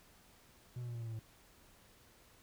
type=tone with pitch steps; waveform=triangle; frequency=123.47 / 121.28 / 119.13 / 117.01 / 114.94 / 112.9 / 110.89 Hz; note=B2 / B2 / A#2 / A#2 / A#2 / A2 / A2; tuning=0 / -31 / +38 / +7 / -24 / +45 / +14 cents; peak=-38 dBFS; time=0.76-1.194 s; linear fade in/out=5 ms; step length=62 ms; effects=pink hiss -64 dBFS RMS until 2.42 s